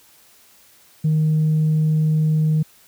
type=tone; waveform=sine; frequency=155.56 Hz; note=D#3; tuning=in tune; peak=-13 dBFS; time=1.04-2.63 s; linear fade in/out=10 ms; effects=tanh soft clip ceiling -12 dBFS + white hiss -52 dBFS RMS until 2.87 s